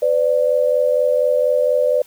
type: tone pair together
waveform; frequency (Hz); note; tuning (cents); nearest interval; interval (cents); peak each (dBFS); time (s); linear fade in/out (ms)
sine; 504.8 / 589; B4 / D5; +38 / +5; minor third; 267; -16; 0.02-2.02; 5
effects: white hiss -49 dBFS RMS until 2.06 s